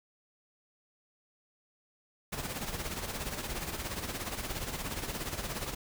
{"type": "noise with tremolo", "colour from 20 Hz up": "pink", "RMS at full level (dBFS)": -35, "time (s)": [2.32, 5.75], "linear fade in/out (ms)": 10, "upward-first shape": "sine", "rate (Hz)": 17, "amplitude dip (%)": 60, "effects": []}